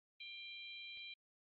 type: harmonic tone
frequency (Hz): 792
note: G5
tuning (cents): +18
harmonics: 3 / 4 / 5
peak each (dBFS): -51 / -53 / -54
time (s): 0.2-1.14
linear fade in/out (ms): 5
effects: Opus 24 kbps